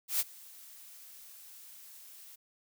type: noise with ADSR envelope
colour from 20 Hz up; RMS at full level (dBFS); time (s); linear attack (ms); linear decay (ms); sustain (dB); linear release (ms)
blue; -28; 0.08-2.36; 120; 32; -24; 13
effects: none